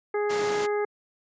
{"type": "harmonic tone", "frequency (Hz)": 415.3, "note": "G#4", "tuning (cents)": 0, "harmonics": [1, 2, 3, 4, 5], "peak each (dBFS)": [-24, -33, -37, -39, -39], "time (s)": [0.14, 0.85], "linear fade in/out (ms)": 5}
{"type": "noise", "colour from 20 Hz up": "pink", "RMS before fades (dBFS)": -32, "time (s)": [0.29, 0.67], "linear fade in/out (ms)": 20}
{"effects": ["high-pass 200 Hz 12 dB/octave", "resampled to 16000 Hz"]}